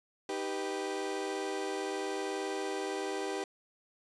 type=chord; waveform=30% pulse; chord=Eb augmented; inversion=none; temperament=equal; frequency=311.1 / 392 / 493.9 Hz; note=Eb4 / G4 / B4; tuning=0 / 0 / 0 cents; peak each=-38 / -33 / -38 dBFS; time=0.29-3.44 s; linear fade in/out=2 ms; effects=resampled to 22050 Hz